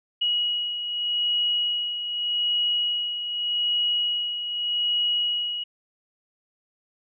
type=beating tone pair; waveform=sine; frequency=2906 / 2906.83 Hz; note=F#7 / F#7; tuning=-32 / -31 cents; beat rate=0.83 Hz; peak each=-23 / -31 dBFS; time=0.21-5.64 s; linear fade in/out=10 ms; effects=none